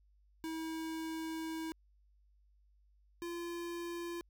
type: tone pair in turn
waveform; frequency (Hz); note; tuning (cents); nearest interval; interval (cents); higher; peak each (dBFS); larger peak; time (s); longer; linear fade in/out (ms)
square; 321.8 / 343.3; E4 / F4; -42 / -30; minor second; 112; second; -39 / -40; first; 0.44-1.72 / 3.22-4.21; first; 0
effects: added 50 Hz sine -65 dBFS peak until 4.29 s